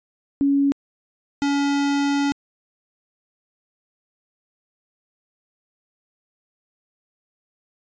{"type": "tone pair in turn", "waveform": ["sine", "square"], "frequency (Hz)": [279.7, 282.8], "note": ["C#4", "C#4"], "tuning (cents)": [16, 35], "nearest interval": "unison", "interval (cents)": 19, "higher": "second", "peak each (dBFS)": [-15, -19], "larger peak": "first", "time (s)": [[0.41, 0.72], [1.42, 2.32]], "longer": "second", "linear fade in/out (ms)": 0, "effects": ["resampled to 16000 Hz"]}